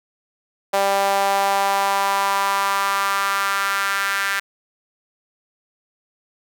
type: tone with high-pass filter sweep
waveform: sawtooth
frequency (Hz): 197.4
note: G3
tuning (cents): +12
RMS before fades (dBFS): -20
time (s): 0.73-4.4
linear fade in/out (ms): 10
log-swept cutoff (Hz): 660 to 1600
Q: 3.2
effects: none